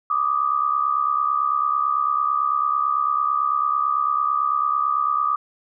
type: tone pair together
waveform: sine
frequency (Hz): 1172 / 1241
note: D6 / D#6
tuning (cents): -4 / -5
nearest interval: minor second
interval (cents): 99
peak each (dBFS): -21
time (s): 0.1-5.36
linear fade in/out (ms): 5
effects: none